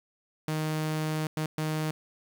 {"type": "tone bursts at uneven times", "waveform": "sawtooth", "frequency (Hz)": 155.6, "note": "D#3", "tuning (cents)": 0, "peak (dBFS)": -24, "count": 3, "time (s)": [[0.48, 1.27], [1.37, 1.46], [1.58, 1.91]], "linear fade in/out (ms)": 2, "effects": ["9-bit"]}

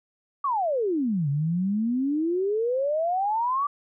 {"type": "exponential two-way sweep", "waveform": "sine", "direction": "down then up", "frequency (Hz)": [1174.7, 137.6, 1174.7], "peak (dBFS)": -22, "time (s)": [0.44, 3.67], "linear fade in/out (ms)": 5, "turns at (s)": 1.29, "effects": []}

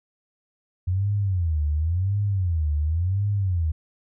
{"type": "tone with vibrato", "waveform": "sine", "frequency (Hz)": 87.31, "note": "F2", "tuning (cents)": 0, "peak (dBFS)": -20, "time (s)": [0.87, 3.72], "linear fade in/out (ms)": 10, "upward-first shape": "sine", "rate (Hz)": 0.93, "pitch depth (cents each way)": 280, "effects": []}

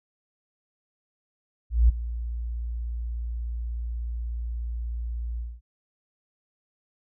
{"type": "tone with ADSR envelope", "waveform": "sine", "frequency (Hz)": 58.27, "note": "A#1", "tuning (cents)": 0, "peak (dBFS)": -12, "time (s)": [1.7, 5.61], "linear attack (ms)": 190, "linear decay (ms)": 13, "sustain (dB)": -16, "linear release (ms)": 220, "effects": []}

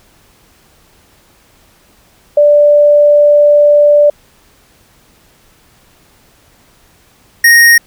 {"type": "tone pair in turn", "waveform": ["sine", "square"], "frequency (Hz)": [587.3, 1864.6], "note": ["D5", "A#6"], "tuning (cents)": [0, 0], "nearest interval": "octave + minor sixth", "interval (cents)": 2000, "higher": "second", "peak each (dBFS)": -3, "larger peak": "neither", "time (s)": [[2.37, 4.1], [7.44, 7.78]], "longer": "first", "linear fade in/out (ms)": 5, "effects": ["pink hiss -48 dBFS RMS until 7.86 s"]}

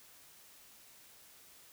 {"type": "silence", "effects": ["white hiss -59 dBFS RMS until 1.72 s"]}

